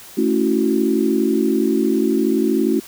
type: chord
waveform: sine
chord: F# minor seventh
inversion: first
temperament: equal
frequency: 220 / 277.2 / 329.6 / 370 Hz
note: A3 / C#4 / E4 / F#4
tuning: 0 / 0 / 0 / 0 cents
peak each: -20 dBFS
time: 0.17-2.8 s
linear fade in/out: 10 ms
effects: white hiss -40 dBFS RMS until 2.87 s